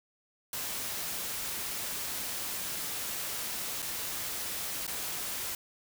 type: noise with dropouts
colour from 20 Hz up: white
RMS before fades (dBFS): -36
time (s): 0.53-5.55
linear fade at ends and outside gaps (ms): 2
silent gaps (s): 3.821-3.825 / 4.868-4.877
effects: none